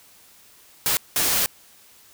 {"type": "noise bursts at uneven times", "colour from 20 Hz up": "white", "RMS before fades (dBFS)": -21, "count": 2, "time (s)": [[0.86, 0.97], [1.16, 1.46]], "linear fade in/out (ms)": 0, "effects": ["white hiss -52 dBFS RMS until 2.13 s"]}